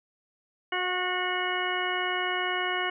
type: harmonic tone with a mistuned harmonic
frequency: 364.8 Hz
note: F#4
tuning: 24 cents flat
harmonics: 1 / 2 / 3 / 4 / 5 / 6 / 8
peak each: -34 / -34 / -34 / -34 / -34 / -34 / -34 dBFS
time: 0.72-2.9 s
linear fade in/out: 5 ms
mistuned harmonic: 2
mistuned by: -15 cents
effects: none